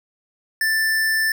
square tone, 1768 Hz, A6, 8 cents sharp, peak -18 dBFS, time 0.61-1.32 s, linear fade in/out 2 ms, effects none

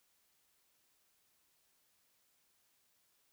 silence, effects white hiss -75 dBFS RMS until 3.32 s

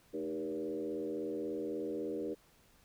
sine tone with frequency modulation, 392 Hz, G4, in tune, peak -35 dBFS, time 0.13-2.35 s, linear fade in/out 20 ms, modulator 83.6 Hz, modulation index 1.5, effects pink hiss -66 dBFS RMS until 2.84 s

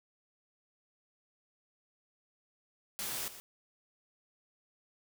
white noise with echo, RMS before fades -38 dBFS, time 2.99-3.28 s, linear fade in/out 0 ms, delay 120 ms, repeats 1, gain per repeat -12 dB, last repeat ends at 3.4 s, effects none

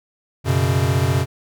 square chord, F# suspended fourth, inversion none, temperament equal, 92.5 / 123.47 / 138.59 Hz, F#2 / B2 / C#3, 0 / 0 / 0 cents, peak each -21 dBFS, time 0.44-1.26 s, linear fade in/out 50 ms, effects none

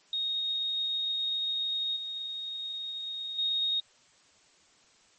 sine tone with level steps, 3729 Hz, A#7, in tune, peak -28 / -34 / -26 dBFS, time 0.13-3.8 s, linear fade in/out 2 ms, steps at 1.96 / 3.38 s, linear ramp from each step 10 ms, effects white hiss -62 dBFS RMS until 5.18 s + MP3 32 kbps

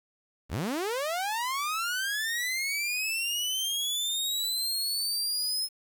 sawtooth linear sweep, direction up, 42.38 to 5180 Hz, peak -25 dBFS, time 0.49-5.69 s, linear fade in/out 50 ms, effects 9-bit

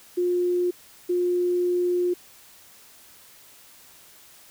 sine tone bursts at uneven times, 355.6 Hz, F4, 31 cents sharp, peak -20 dBFS, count 2, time 0.17-0.71 / 1.09-2.14 s, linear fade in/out 10 ms, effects white hiss -51 dBFS RMS until 4.5 s

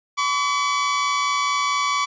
sawtooth tone pair together, 1016.5 / 1141 Hz, B5 / C#6, +50 / +50 cents, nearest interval major second, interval 200 cents, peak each -24 / -16 dBFS, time 0.17-2.06 s, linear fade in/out 20 ms, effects resampled to 16000 Hz

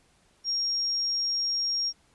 sine tone, 5580 Hz, F8, 2 cents flat, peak -25 dBFS, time 0.44-1.93 s, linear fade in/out 50 ms, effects pink hiss -64 dBFS RMS until 2.14 s + resampled to 24000 Hz

